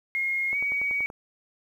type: tone with pitch glide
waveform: sine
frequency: 2146 to 2257 Hz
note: C7 to C#7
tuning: +43 to +31 cents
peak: -24 dBFS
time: 0.15-1.06 s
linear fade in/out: 0 ms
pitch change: +88 cents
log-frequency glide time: 0.51-0.56 s
type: click train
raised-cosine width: 1 ms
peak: -27 dBFS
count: 7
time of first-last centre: 0.53-1.101 s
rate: 10.5 Hz
effects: 9-bit